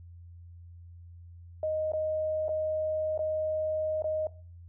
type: tone with dropouts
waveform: sine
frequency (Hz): 622.3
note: D#5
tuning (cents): 0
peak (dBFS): -27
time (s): 1.63-4.27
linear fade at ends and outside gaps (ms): 2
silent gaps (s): 1.92-1.934 / 2.483-2.491 / 3.177-3.191 / 4.022-4.042
effects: noise-tail reverb RT60 0.4 s tail -19 dB re dry + added 86 Hz sine -46 dBFS peak until 4.68 s